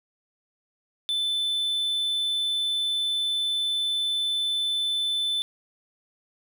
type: tone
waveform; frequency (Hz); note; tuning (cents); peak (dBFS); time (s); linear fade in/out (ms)
triangle; 3520; A7; 0; -22; 1.09-5.42; 0
effects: none